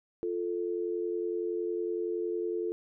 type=tone pair together; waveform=sine; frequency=349.2 / 440 Hz; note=F4 / A4; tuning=0 / 0 cents; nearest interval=major third; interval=400 cents; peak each=-32 / -33 dBFS; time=0.23-2.72 s; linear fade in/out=0 ms; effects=none